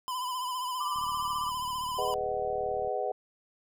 square tone with vibrato, 1008 Hz, B5, 35 cents sharp, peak -32 dBFS, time 0.08-2.14 s, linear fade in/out 0 ms, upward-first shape sine, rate 15 Hz, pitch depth 50 cents each way
sine tone with tremolo, 1174.7 Hz, D6, in tune, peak -30 dBFS, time 0.8-1.5 s, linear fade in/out 10 ms, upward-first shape sine, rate 18 Hz, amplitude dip 60%
click train, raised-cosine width 5 ms, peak -39 dBFS, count 73, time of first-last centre 0.96-2.875 s, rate 37.6 Hz
sine chord, G# minor seventh, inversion none, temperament just, 415.3 / 498.4 / 623 / 747.5 Hz, G#4 / B4 / D#5 / F#5, 0 / +16 / +2 / +17 cents, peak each -35 / -34 / -35 / -33 dBFS, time 1.98-3.12 s, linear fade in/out 5 ms
effects none

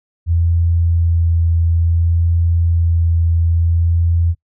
sine tone with vibrato, 84 Hz, E2, 33 cents sharp, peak -11 dBFS, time 0.26-4.35 s, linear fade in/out 50 ms, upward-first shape sine, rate 0.58 Hz, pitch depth 11 cents each way, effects noise-tail reverb RT60 0.1 s tail -23 dB re dry

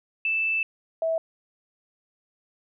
sine tone pair in turn, 2641 / 651.5 Hz, E7 / E5, +3 / -20 cents, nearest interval 2 octaves, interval 2423 cents, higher first, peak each -22 dBFS, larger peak neither, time 0.25-0.63 / 1.02-1.18 s, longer first, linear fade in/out 2 ms, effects none

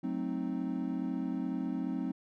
triangle chord, F# diminished seventh, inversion none, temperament equal with one note detuned, 185 / 219.2 / 261.6 / 311.1 Hz, F#3 / A3 / C4 / Eb4, 0 / -6 / 0 / 0 cents, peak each -36 / -38 / -33 / -37 dBFS, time 0.03-2.12 s, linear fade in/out 10 ms, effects none

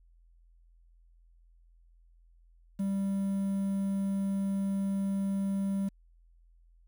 triangle tone with quantisation, 196 Hz, G3, in tune, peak -26 dBFS, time 2.79-5.89 s, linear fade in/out 10 ms, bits 9, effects added 42 Hz sine -58 dBFS peak until 6.87 s

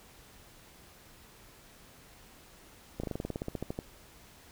slowing click train, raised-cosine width 2 ms, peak -21 dBFS, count 15, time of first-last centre 3-3.789 s, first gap 35 ms, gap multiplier 1.07, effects pink hiss -56 dBFS RMS until 4.51 s

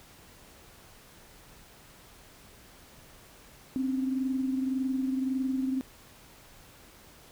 sine tone pair together, 261.6 / 283.4 Hz, C4 / C#4, 0 / +38 cents, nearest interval minor second, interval 138 cents, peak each -27 / -37 dBFS, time 3.76-5.81 s, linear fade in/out 0 ms, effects pink hiss -54 dBFS RMS until 7.31 s

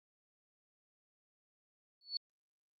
sine tone with exponential growth, 4435 Hz, C#8, in tune, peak -31 dBFS, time 2.01-2.17 s, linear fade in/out 2 ms, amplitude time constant 34 ms, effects Opus 48 kbps

